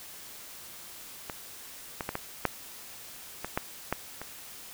clicks, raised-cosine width 0.5 ms, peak -20 / -17 / -16 / -16 / -9 / -18 / -12 / -12 / -23 dBFS, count 9, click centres 1.298 / 2.008 / 2.091 / 2.154 / 2.453 / 3.446 / 3.575 / 3.926 / 4.216 s, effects white hiss -46 dBFS RMS until 4.73 s

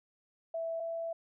sine tone pair in turn, 659.3 / 663.9 Hz, E5 / E5, 0 / +12 cents, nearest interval unison, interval 12 cents, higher second, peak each -33 / -34 dBFS, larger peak first, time 0.54-0.8 / 0.8-1.13 s, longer second, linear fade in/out 5 ms, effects none

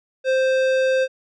sine tone with tanh clipping, 523.3 Hz, C5, in tune, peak -18 dBFS, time 0.24-1.08 s, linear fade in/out 50 ms, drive 16 dB, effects none

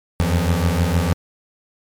25% pulse beating tone pair, 82.41 / 88.91 Hz, E2 / F2, 0 / +31 cents, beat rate 6.5 Hz, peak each -15 dBFS, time 0.2-1.13 s, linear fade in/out 0 ms, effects MP3 96 kbps

